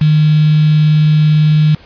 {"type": "tone with quantisation", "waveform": "sine", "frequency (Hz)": 153, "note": "D#3", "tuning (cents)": -29, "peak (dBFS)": -6, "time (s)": [0.01, 1.75], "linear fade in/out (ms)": 5, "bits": 4, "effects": ["pink hiss -41 dBFS RMS until 1.85 s", "resampled to 11025 Hz"]}